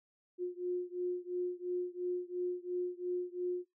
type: beating tone pair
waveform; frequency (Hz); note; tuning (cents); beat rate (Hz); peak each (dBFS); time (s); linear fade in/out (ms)
sine; 357 / 359.9; F4 / F#4; +38 / -48; 2.9; -37 / -38; 0.38-3.66; 50
effects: noise-tail reverb RT60 0.2 s tail -26 dB re dry